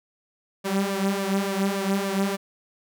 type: tone with flanger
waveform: sawtooth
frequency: 196 Hz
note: G3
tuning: in tune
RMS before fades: -25 dBFS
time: 0.64-2.37 s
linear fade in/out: 20 ms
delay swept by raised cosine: 1.7 to 5 ms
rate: 3.5 Hz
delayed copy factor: +0.7
effects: none